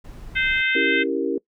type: noise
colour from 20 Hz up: brown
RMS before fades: -37 dBFS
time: 0.04-0.62 s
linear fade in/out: 10 ms
type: harmonic tone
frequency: 518 Hz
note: C5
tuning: 17 cents flat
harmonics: 3 / 4 / 5 / 6 / 7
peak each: -23 / -22 / -27 / -30 / -32 dBFS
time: 0.35-1.04 s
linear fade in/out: 20 ms
type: chord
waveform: sine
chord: C# diminished seventh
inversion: none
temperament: equal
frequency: 277.2 / 329.6 / 392 / 466.2 Hz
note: C#4 / E4 / G4 / Bb4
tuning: 0 / 0 / 0 / 0 cents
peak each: -26 dBFS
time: 0.75-1.38 s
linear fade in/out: 5 ms
effects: noise-tail reverb RT60 0.1 s tail -21 dB re dry